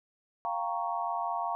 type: chord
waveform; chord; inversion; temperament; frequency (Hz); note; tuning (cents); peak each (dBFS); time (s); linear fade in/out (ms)
sine; G half-diminished seventh; third; equal; 698.5 / 784 / 932.3 / 1108.7; F5 / G5 / Bb5 / Db6; 0 / 0 / 0 / 0; -34 / -38 / -34 / -36; 0.45-1.55; 0
effects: none